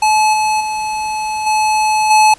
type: tone with level steps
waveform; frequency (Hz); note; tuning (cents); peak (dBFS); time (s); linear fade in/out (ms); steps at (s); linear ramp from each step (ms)
square; 860; A5; -40; -10 / -13 / -18 / -12 / -7; 0.02-2.34; 5; 0.33 / 0.6 / 1.46 / 2.1; 10
effects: pink hiss -42 dBFS RMS until 2.38 s + resampled to 24000 Hz